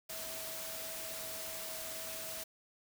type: tone in noise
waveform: sine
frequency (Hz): 647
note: E5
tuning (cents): -32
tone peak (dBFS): -49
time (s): 0.09-2.44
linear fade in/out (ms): 10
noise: white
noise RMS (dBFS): -43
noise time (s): 0.09-2.44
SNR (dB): -9
effects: none